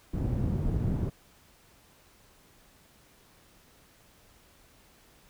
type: low-pass noise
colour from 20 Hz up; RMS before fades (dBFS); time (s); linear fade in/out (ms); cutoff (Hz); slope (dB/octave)
white; -29; 0.13-1.1; 10; 160; 12
effects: pink hiss -60 dBFS RMS until 5.29 s